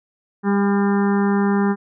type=harmonic tone with a mistuned harmonic; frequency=200 Hz; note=G3; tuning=35 cents sharp; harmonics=1 / 2 / 4 / 5 / 6 / 7 / 8 / 9; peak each=-16 / -22 / -28 / -30 / -32 / -33 / -34 / -35 dBFS; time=0.43-1.76 s; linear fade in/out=50 ms; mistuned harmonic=4; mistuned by=+17 cents; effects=none